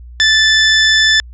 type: tone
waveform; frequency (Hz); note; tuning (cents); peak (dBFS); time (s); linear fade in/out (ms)
20% pulse; 1754; A6; -6; -3; 0.2-1.2; 0
effects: added 60 Hz sine -31 dBFS peak until 1.33 s + resampled to 16000 Hz